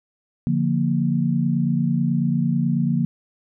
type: chord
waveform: sine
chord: Bb major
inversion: first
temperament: just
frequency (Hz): 145.68 / 174.81 / 233.1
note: D3 / F3 / Bb3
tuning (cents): -14 / +2 / 0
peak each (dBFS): -22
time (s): 0.47-3.05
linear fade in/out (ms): 0
effects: none